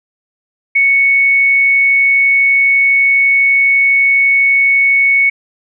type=tone; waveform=sine; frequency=2217 Hz; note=C#7; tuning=in tune; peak=-7 dBFS; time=0.75-5.3 s; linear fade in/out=10 ms; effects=none